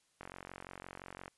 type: click train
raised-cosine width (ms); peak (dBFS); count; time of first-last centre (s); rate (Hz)
0.5; -30; 50; 0.21-1.28; 45.8
effects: white hiss -74 dBFS RMS until 1.37 s + resampled to 24000 Hz